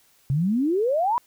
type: exponential sweep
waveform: sine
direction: up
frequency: 129.6 to 1013 Hz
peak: -19 dBFS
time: 0.3-1.18 s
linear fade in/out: 0 ms
effects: white hiss -60 dBFS RMS until 1.26 s